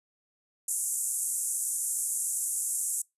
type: band-pass noise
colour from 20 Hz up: white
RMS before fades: -31 dBFS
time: 0.68-3.02 s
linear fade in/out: 5 ms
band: 7100 to 11000 Hz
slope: 48 dB/octave
effects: noise-tail reverb RT60 0.2 s tail -25 dB re dry + resampled to 32000 Hz